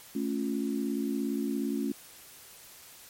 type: chord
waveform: sine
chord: A augmented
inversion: none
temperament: equal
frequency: 220 / 277.2 / 349.2 Hz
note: A3 / C#4 / E#4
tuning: 0 / 0 / 0 cents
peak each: -32 / -31 / -36 dBFS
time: 0.15-1.92 s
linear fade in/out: 5 ms
effects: white hiss -51 dBFS RMS until 3.09 s + MP3 64 kbps